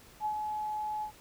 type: tone with ADSR envelope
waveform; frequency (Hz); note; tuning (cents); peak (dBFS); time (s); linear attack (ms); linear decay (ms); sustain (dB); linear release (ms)
sine; 851; G#5; +42; -28; 0.2-1.12; 54; 80; -4; 92
effects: pink hiss -56 dBFS RMS until 1.2 s